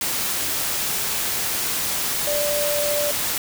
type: tone in noise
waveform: sine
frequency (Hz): 586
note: D5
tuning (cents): -4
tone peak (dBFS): -22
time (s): 2.27-3.11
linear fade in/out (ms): 2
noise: white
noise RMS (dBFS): -24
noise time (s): 0.01-3.38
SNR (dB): -1
effects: none